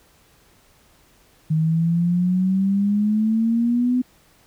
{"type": "exponential sweep", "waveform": "sine", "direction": "up", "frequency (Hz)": [155.56, 253.1], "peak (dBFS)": -16, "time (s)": [1.5, 4.02], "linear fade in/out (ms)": 10, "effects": ["pink hiss -56 dBFS RMS until 4.46 s"]}